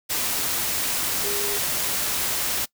sine tone in noise, 408.6 Hz, G#4, 28 cents flat, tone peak -31 dBFS, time 1.23-1.59 s, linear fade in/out 20 ms, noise white, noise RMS -25 dBFS, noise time 0.09-2.66 s, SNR -9 dB, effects noise-tail reverb RT60 0.1 s tail -22 dB re dry

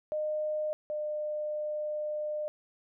sine tone pair in turn, 611 / 603.6 Hz, D#5 / D5, -32 / +47 cents, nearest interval unison, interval 21 cents, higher first, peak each -29 / -31 dBFS, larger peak first, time 0.12-0.73 / 0.9-2.48 s, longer second, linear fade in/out 0 ms, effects none

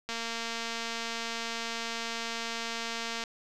click train, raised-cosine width 0.2 ms, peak -18 dBFS, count 725, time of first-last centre 0.09-3.238 s, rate 230 Hz, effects none

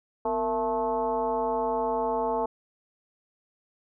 sine tone with frequency modulation, 668 Hz, E5, 23 cents sharp, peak -24 dBFS, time 0.25-2.46 s, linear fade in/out 5 ms, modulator 208 Hz, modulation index 1.6, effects none

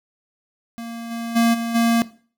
square tone with level steps, 231.7 Hz, A#3, 10 cents flat, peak -30 / -26 / -14 / -23 / -15 dBFS, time 0.78-2.02 s, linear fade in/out 0 ms, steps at 1.1 / 1.35 / 1.53 / 1.74 s, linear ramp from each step 20 ms, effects noise-tail reverb RT60 0.4 s tail -17 dB re dry

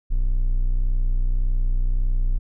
triangle tone, 30.87 Hz, B0, in tune, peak -15 dBFS, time 0.1-2.39 s, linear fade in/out 20 ms, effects none

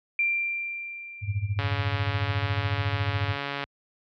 sine tone with exponential decay, 2368 Hz, D7, 14 cents sharp, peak -20 dBFS, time 0.19-2.26 s, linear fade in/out 2 ms, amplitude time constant 450 ms
sine tone with tremolo, 101.4 Hz, G#2, 41 cents flat, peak -21 dBFS, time 1.21-3.37 s, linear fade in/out 50 ms, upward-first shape sine, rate 14 Hz, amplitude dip 85%
click train, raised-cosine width 0.3 ms, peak -14 dBFS, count 290, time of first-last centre 1.59-3.64 s, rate 141 Hz
effects high-pass 60 Hz 12 dB/octave + low-pass 4000 Hz 12 dB/octave

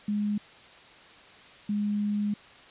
sine tone pair in turn, 207.7 / 207 Hz, G#3 / G#3, 0 / -5 cents, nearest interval unison, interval 5 cents, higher first, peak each -25 dBFS, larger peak neither, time 0.08-0.38 / 1.69-2.34 s, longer second, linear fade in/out 5 ms, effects white hiss -51 dBFS RMS until 2.7 s + resampled to 8000 Hz

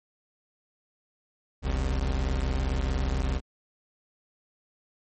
40% pulse tone pair together, 41.89 / 66.5 Hz, E1 / C2, +29 / +29 cents, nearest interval minor sixth, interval 800 cents, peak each -28 / -26 dBFS, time 1.62-3.41 s, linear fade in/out 50 ms, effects MP3 32 kbps

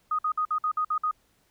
sine tone bursts, 1244.5 Hz, D#6, in tune, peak -23 dBFS, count 8, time 0.11-1.112 s, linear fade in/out 5 ms, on 78 ms, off 54 ms, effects pink hiss -67 dBFS RMS until 1.5 s

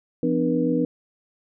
sine tone cluster, 171.8 / 253.8 / 301.4 / 481.2 Hz, F3 / B3 / D4 / B4, -28 / +47 / +45 / -45 cents, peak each -27 / -23 / -24 / -25 dBFS, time 0.23-0.85 s, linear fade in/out 2 ms, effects none

